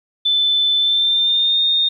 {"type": "tone with pitch glide", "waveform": "sine", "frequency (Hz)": [3520, 3667], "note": ["A7", "A#7"], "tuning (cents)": [0, -29], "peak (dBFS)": -13, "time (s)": [0.25, 1.89], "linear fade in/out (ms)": 10, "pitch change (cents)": 71, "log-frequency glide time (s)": [0.78, 1.61], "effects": ["9-bit"]}